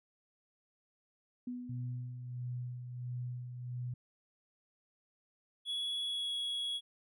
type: tone with exponential decay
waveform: sine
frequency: 246.9 Hz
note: B3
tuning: in tune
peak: -36 dBFS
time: 1.47-2.58 s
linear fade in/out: 5 ms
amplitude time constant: 240 ms
type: tone with tremolo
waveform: sine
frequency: 123.47 Hz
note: B2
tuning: in tune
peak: -36 dBFS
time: 1.69-3.94 s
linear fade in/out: 5 ms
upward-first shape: sine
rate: 1.5 Hz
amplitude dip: 50%
type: tone with pitch glide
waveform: triangle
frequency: 3370 to 3343 Hz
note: G#7 to G#7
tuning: +25 to +11 cents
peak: -33 dBFS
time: 5.65-6.81 s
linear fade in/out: 50 ms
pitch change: -14 cents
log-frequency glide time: 6.05-6.33 s
effects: none